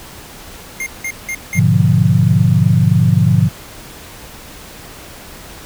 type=tone bursts; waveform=square; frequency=2119 Hz; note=C7; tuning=21 cents sharp; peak=-20 dBFS; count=4; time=0.8-1.592 s; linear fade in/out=2 ms; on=63 ms; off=180 ms
type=chord; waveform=sine; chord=G# diminished seventh; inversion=none; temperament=equal; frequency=103.83 / 123.47 / 146.83 / 174.61 Hz; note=G#2 / B2 / D3 / F3; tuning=0 / 0 / 0 / 0 cents; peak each=-14 dBFS; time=1.55-3.49 s; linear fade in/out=20 ms
effects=pink hiss -35 dBFS RMS until 5.65 s